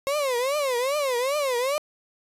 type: tone with vibrato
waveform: 35% pulse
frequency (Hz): 535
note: C5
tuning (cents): +38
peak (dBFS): -21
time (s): 0.07-1.78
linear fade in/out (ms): 0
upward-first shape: triangle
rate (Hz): 2.5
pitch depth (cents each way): 230
effects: resampled to 32000 Hz + 10-bit